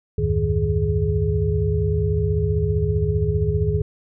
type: tone cluster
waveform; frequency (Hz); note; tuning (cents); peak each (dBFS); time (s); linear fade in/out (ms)
sine; 73.7 / 88.8 / 104.2 / 154.1 / 419.8; D2 / F2 / G#2 / D#3 / G#4; +7 / +29 / +6 / -16 / +19; -24; 0.18-3.82; 5
effects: none